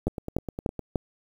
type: two click trains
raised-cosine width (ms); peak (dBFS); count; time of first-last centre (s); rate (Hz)
2; -11 / -19; 4 / 8; 0.07-0.958 / 0.08-0.793; 3.38 / 9.82
effects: 8-bit